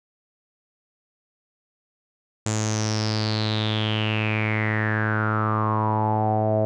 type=tone with low-pass filter sweep; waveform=sawtooth; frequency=108.2 Hz; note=A2; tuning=29 cents flat; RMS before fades=-23 dBFS; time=2.46-6.65 s; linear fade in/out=0 ms; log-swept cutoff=7300 to 620 Hz; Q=8; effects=none